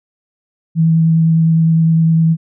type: tone with vibrato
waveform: sine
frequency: 162.7 Hz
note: E3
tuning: 22 cents flat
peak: -8 dBFS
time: 0.75-2.37 s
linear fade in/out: 50 ms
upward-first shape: triangle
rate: 9.8 Hz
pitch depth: 14 cents each way
effects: none